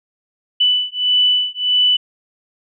sine beating tone pair, 2982 / 2983.6 Hz, F#7 / F#7, +13 / +14 cents, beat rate 1.6 Hz, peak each -16 dBFS, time 0.6-1.97 s, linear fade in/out 10 ms, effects none

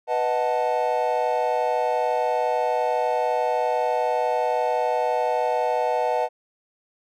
triangle chord, B dominant seventh, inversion none, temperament equal with one note detuned, 493.9 / 622.3 / 734 / 880 Hz, B4 / D#5 / F#5 / A5, 0 / 0 / -14 / 0 cents, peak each -24 dBFS, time 0.07-6.29 s, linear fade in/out 50 ms, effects none

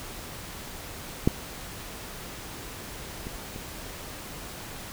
clicks, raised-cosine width 3 ms, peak -6 / -22 / -25 dBFS, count 3, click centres 1.275 / 3.269 / 3.561 s, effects pink hiss -40 dBFS RMS until 4.92 s

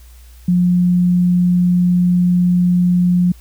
sine tone, 178 Hz, F3, 33 cents sharp, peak -10 dBFS, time 0.48-3.32 s, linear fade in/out 5 ms, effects added 60 Hz sine -38 dBFS peak until 3.4 s + white hiss -50 dBFS RMS until 3.4 s

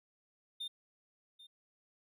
triangle tone with echo, 3622 Hz, A7, 49 cents sharp, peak -37 dBFS, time 0.6-0.68 s, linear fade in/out 10 ms, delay 790 ms, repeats 1, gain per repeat -15 dB, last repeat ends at 1.47 s, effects none

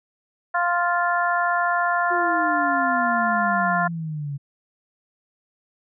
harmonic tone, 349.2 Hz, F4, in tune, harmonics 2 / 3 / 4 / 5, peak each -23 / -24 / -24 / -27 dBFS, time 0.54-3.88 s, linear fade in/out 10 ms
sine exponential sweep, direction down, 360.9 to 138.59 Hz, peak -26 dBFS, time 2.1-4.38 s, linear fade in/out 20 ms
effects none

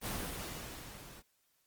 pink noise with level ramp, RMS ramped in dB -36 to -54 dBFS, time 0.01-1.23 s, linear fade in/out 50 ms, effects white hiss -75 dBFS RMS until 1.66 s + Opus 24 kbps

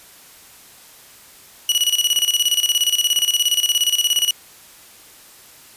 sawtooth tone with tremolo, 2925 Hz, F#7, 21 cents flat, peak -10 dBFS, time 1.69-4.31 s, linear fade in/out 2 ms, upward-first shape square, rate 17 Hz, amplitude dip 75%, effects white hiss -45 dBFS RMS until 5.76 s + resampled to 32000 Hz

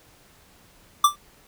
square tone with exponential decay, 1174.7 Hz, D6, in tune, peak -10 dBFS, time 1.04-1.16 s, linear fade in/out 5 ms, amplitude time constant 25 ms, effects pink hiss -55 dBFS RMS until 1.47 s

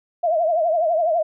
sine tone with vibrato, 659.3 Hz, E5, in tune, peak -16 dBFS, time 0.23-1.23 s, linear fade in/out 10 ms, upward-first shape triangle, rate 12 Hz, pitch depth 140 cents each way, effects none

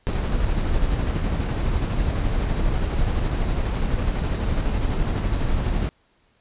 brown noise with tremolo, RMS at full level -21 dBFS, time 0.07-5.89 s, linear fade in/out 0 ms, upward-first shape square, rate 12 Hz, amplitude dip 25%, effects pink hiss -63 dBFS RMS until 6.4 s + resampled to 8000 Hz

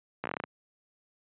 slowing click train, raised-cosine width 0.5 ms, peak -17 dBFS, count 9, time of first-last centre 0.24-0.438 s, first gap 15 ms, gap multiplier 1.14, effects high-pass 150 Hz 12 dB/octave + resampled to 8000 Hz

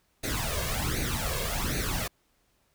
pink noise with flanger, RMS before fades -30 dBFS, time 0.23-2.08 s, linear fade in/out 10 ms, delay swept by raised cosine 0.47 to 1.87 ms, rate 1.3 Hz, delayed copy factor +0.75, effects pink hiss -70 dBFS RMS until 2.74 s

